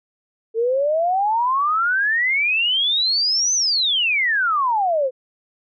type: exponential two-way sweep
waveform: sine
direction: up then down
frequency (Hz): 440 to 6240 to 496.3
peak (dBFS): -16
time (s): 0.54-5.11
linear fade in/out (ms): 50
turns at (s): 3.54
effects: none